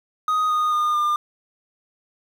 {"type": "tone with pitch steps", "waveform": "triangle", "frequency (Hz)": [1249, 1233.2, 1217.7, 1202.3], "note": ["D#6", "D#6", "D#6", "D6"], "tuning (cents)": [6, -16, -38, 40], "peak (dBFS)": -16, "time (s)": [0.28, 1.16], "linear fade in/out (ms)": 2, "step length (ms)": 220, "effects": ["8-bit"]}